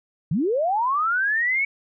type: linear sweep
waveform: sine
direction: up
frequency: 131.9 to 2244 Hz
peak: -19 dBFS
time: 0.31-1.65 s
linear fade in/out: 5 ms
effects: none